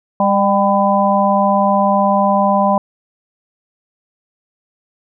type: harmonic tone with a mistuned harmonic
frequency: 200.4 Hz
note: G3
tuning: 38 cents sharp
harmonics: 1 / 3 / 4 / 5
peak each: -16 / -16 / -16 / -16 dBFS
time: 0.2-2.78 s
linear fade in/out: 2 ms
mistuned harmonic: 4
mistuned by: -43 cents
effects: none